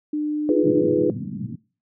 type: tone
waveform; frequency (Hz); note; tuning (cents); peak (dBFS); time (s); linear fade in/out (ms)
sine; 300.3; D4; +39; -21; 0.13-0.84; 5
type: chord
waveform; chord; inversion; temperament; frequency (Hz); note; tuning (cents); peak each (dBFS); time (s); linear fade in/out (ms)
sine; F half-diminished seventh; third; equal; 311.1 / 349.2 / 415.3 / 493.9; Eb4 / F4 / Ab4 / Cb5; 0 / 0 / 0 / 0; -22; 0.49-1.1; 2
type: band-pass noise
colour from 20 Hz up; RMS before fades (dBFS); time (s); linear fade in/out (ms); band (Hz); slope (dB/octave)
white; -30; 0.63-1.56; 10; 110 to 250; 48
effects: noise-tail reverb RT60 0.4 s tail -24 dB re dry